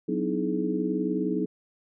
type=tone cluster; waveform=sine; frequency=185.1 / 251.7 / 303 / 322.3 / 423.4 Hz; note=F#3 / B3 / D#4 / E4 / G#4; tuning=+1 / +33 / -46 / -39 / +33 cents; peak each=-31 dBFS; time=0.08-1.46 s; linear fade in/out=10 ms; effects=none